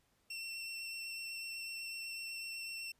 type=tone with vibrato; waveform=25% pulse; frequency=2704 Hz; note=E7; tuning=43 cents sharp; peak=-38 dBFS; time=0.3-2.92 s; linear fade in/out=5 ms; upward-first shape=square; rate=8 Hz; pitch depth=8 cents each way; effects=pink hiss -75 dBFS RMS until 2.99 s + resampled to 32000 Hz